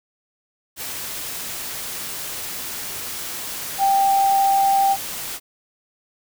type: tone in noise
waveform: sine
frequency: 786 Hz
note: G5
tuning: 4 cents sharp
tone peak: -14 dBFS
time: 3.78-4.97 s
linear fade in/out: 50 ms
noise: white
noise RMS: -30 dBFS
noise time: 0.76-5.4 s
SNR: +13 dB
effects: none